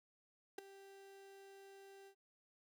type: tone with ADSR envelope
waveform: 35% pulse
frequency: 392 Hz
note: G4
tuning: in tune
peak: -38 dBFS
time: 0.58-2.15 s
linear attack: 5 ms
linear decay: 8 ms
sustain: -17 dB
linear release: 80 ms
effects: none